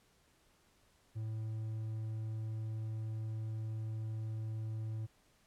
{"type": "tone", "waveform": "triangle", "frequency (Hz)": 110, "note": "A2", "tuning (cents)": 0, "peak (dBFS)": -35, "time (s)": [1.15, 5.07], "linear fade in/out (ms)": 20, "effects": ["pink hiss -70 dBFS RMS until 5.46 s", "low-pass 12000 Hz 12 dB/octave"]}